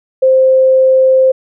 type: tone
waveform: sine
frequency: 523.3 Hz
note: C5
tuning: in tune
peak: -5 dBFS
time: 0.22-1.32 s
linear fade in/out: 10 ms
effects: none